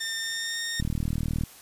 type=tone with pitch glide; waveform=15% pulse; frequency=1809 to 1840.6 Hz; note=A6 to A#6; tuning=+48 to -22 cents; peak=-23 dBFS; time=0-0.81 s; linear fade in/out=10 ms; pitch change=+30 cents; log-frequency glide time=0.18-0.59 s
type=click train; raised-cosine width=5 ms; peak=-16 dBFS; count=26; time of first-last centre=0.8-1.436 s; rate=39.3 Hz
effects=white hiss -49 dBFS RMS until 1.61 s + resampled to 32000 Hz

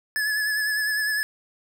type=tone with vibrato; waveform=square; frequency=1713 Hz; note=A6; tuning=47 cents flat; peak=-23 dBFS; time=0.16-1.23 s; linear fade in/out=0 ms; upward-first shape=sine; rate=9.9 Hz; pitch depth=37 cents each way; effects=none

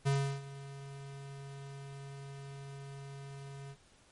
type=tone with ADSR envelope; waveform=square; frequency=138.59 Hz; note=C#3; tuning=in tune; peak=-27 dBFS; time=0.05-3.76 s; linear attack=22 ms; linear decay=340 ms; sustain=-18 dB; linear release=53 ms; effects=pink hiss -64 dBFS RMS until 4.11 s + MP3 48 kbps

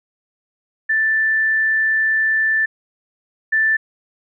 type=tone pair in turn; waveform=sine; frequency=1765 / 1765 Hz; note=A6 / A6; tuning=+5 / +5 cents; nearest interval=unison; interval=0 cents; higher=neither; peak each=-14 / -13 dBFS; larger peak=second; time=0.89-2.66 / 3.52-3.77 s; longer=first; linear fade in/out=10 ms; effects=none

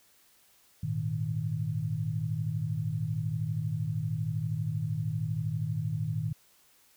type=chord; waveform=sine; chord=Ab suspended second; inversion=none; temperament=equal; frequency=103.83 / 116.54 / 155.56 Hz; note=Ab2 / Bb2 / Eb3; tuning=0 / 0 / 0 cents; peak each=-35 / -33 / -32 dBFS; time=0.83-6.33 s; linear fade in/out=5 ms; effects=white hiss -63 dBFS RMS until 6.96 s

